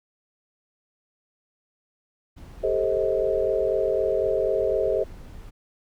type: noise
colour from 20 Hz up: brown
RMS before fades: -41 dBFS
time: 2.36-5.51 s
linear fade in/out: 20 ms
type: chord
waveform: sine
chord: A half-diminished seventh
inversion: third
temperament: just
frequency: 396 / 440 / 528 / 633.6 Hz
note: G4 / A4 / C5 / Eb5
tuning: +18 / 0 / +16 / +31 cents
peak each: -26 dBFS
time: 2.63-5.04 s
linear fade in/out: 10 ms
effects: none